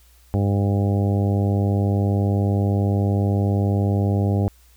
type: harmonic tone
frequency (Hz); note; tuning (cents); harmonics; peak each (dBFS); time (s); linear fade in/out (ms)
100; G2; +35; 1 / 2 / 3 / 4 / 5 / 6 / 7 / 8; -18 / -24 / -28 / -30 / -32 / -34 / -35 / -36; 0.34-4.48; 0
effects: added 60 Hz sine -51 dBFS peak until 4.76 s + white hiss -57 dBFS RMS until 4.76 s